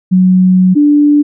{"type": "tone pair in turn", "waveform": "sine", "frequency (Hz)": [184.7, 293.2], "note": ["F#3", "D4"], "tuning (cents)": [-3, -3], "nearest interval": "minor sixth", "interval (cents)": 800, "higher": "second", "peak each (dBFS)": -4, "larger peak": "neither", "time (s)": [[0.11, 0.75], [0.75, 1.23]], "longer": "first", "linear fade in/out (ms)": 20, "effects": []}